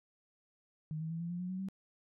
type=tone with pitch steps; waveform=sine; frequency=155.5 / 160.24 / 165.13 / 170.16 / 175.35 / 180.7 / 186.21 / 191.89 Hz; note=D#3 / E3 / E3 / F3 / F3 / F#3 / F#3 / G3; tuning=-1 / -49 / +3 / -45 / +7 / -41 / +11 / -37 cents; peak=-36 dBFS; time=0.91-1.686 s; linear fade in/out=0 ms; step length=97 ms; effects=none

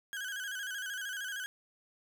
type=tone with vibrato; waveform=35% pulse; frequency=1568 Hz; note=G6; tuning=in tune; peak=-35 dBFS; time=0.13-1.46 s; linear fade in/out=0 ms; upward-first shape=square; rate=13 Hz; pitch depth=69 cents each way; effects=none

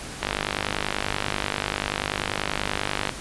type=click train; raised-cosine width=0.3 ms; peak=-7 dBFS; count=145; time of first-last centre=0.23-3.093 s; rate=50.3 Hz; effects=pink hiss -36 dBFS RMS until 3.2 s + resampled to 24000 Hz

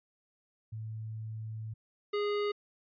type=tone pair in turn; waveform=sine / square; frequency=110 / 412.6 Hz; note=A2 / G#4; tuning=0 / -11 cents; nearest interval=octave + major seventh; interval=2289 cents; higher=second; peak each=-37 / -30 dBFS; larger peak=second; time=0.72-1.74 / 2.13-2.52 s; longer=first; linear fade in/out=10 ms; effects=resampled to 11025 Hz

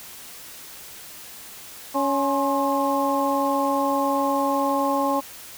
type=harmonic tone with a mistuned harmonic; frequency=278.6 Hz; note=C#4; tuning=9 cents sharp; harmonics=1 / 2 / 3 / 4; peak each=-25 / -25 / -25 / -25 dBFS; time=1.94-5.21 s; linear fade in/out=20 ms; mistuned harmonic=4; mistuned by=-72 cents; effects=white hiss -41 dBFS RMS until 5.57 s

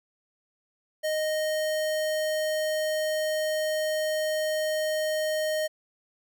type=tone; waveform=square; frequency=620 Hz; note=D#5; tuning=6 cents flat; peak=-26 dBFS; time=1.03-5.68 s; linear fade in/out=20 ms; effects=none

